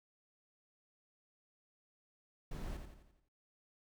brown noise with echo, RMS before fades -42 dBFS, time 2.51-2.77 s, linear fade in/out 5 ms, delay 86 ms, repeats 6, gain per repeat -6 dB, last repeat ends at 3.286 s, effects none

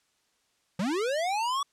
square linear sweep, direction up, 164.81 to 1150 Hz, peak -27 dBFS, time 0.79-1.63 s, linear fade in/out 5 ms, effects white hiss -71 dBFS RMS until 1.72 s + low-pass 8000 Hz 12 dB/octave

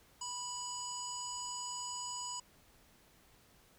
harmonic tone, 985 Hz, B5, 5 cents flat, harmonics 1 / 3 / 5 / 7 / 8, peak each -44 / -50 / -47 / -43 / -49 dBFS, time 0.21-2.4 s, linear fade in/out 5 ms, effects pink hiss -65 dBFS RMS until 3.78 s

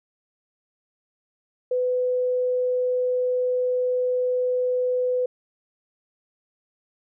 sine tone, 501 Hz, B4, 25 cents sharp, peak -20 dBFS, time 1.71-5.26 s, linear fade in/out 5 ms, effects none

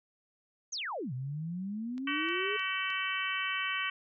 sine exponential two-way sweep, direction down then up, 6830 to 122.9 to 428.5 Hz, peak -34 dBFS, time 0.72-2.57 s, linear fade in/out 10 ms, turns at 1.13 s
click train, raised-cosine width 0.2 ms, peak -34 dBFS, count 4, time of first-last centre 1.98-2.903 s, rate 3.25 Hz
harmonic tone, 380 Hz, F#4, 46 cents sharp, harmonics 3 / 4 / 5 / 6 / 7 / 8, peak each -38 / -38 / -38 / -38 / -38 / -38 dBFS, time 2.07-3.9 s, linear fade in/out 5 ms
effects none

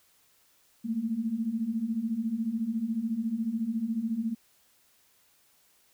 sine beating tone pair, 215.7 / 229.7 Hz, A3 / A#3, -34 / -25 cents, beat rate 14 Hz, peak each -33 / -29 dBFS, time 0.84-4.35 s, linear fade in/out 20 ms, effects white hiss -65 dBFS RMS until 5.93 s

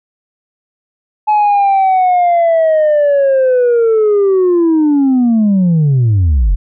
sine linear sweep, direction down, 855 to 38.89 Hz, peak -5 dBFS, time 1.27-6.56 s, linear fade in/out 20 ms, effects tanh soft clip ceiling -6 dBFS

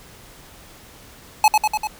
square tone with echo, 855 Hz, A5, 50 cents flat, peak -10 dBFS, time 1.44-1.48 s, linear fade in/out 2 ms, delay 98 ms, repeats 4, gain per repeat -3 dB, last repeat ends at 1.872 s, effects pink hiss -45 dBFS RMS until 1.99 s

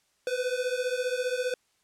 square beating tone pair, 493.9 / 508.9 Hz, B4 / C5, 0 / -48 cents, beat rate 15 Hz, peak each -31 / -31 dBFS, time 0.27-1.54 s, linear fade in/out 2 ms, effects white hiss -70 dBFS RMS until 1.83 s + low-pass 9000 Hz 12 dB/octave

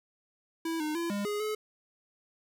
square tone with pitch steps, 328.4 / 305.4 / 338.4 / 202.8 / 415 / 428.1 Hz, E4 / D#4 / E4 / G#3 / G#4 / A4, -6 / -32 / +45 / -41 / -1 / -47 cents, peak -31 dBFS, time 0.65-1.55 s, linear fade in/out 5 ms, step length 150 ms, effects none

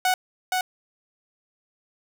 sawtooth tone with echo, 740 Hz, F#5, in tune, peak -15 dBFS, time 0.05-0.14 s, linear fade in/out 2 ms, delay 470 ms, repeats 1, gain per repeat -3 dB, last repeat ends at 0.61 s, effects none

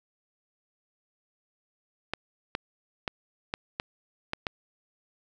clicks, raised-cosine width 0.3 ms, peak -13 dBFS, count 7, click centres 2.136 / 2.551 / 3.078 / 3.539 / 3.799 / 4.334 / 4.468 s, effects none

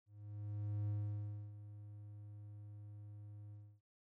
triangle tone with ADSR envelope, 103.83 Hz, G#2, in tune, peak -34 dBFS, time 0.06-3.81 s, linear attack 820 ms, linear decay 640 ms, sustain -14 dB, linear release 280 ms, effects none

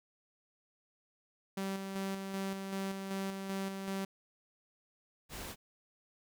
sawtooth tone with tremolo, 193.9 Hz, G3, 19 cents flat, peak -31 dBFS, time 1.57-4.05 s, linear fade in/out 5 ms, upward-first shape square, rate 2.6 Hz, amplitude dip 40%
pink noise, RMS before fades -44 dBFS, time 5.29-5.56 s, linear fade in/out 50 ms
effects none

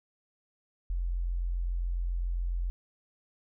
sine tone, 43.65 Hz, F1, in tune, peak -28 dBFS, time 0.9-2.7 s, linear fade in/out 0 ms, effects none

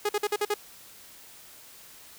sawtooth tone bursts, 415.3 Hz, G#4, in tune, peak -20 dBFS, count 6, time 0.05-0.541 s, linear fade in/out 5 ms, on 41 ms, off 49 ms, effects white hiss -50 dBFS RMS until 2.18 s

